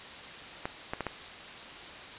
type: clicks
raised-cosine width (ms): 0.5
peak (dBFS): -17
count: 4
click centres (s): 0.655 / 0.935 / 1.007 / 1.067
effects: white hiss -44 dBFS RMS until 2.18 s + resampled to 8000 Hz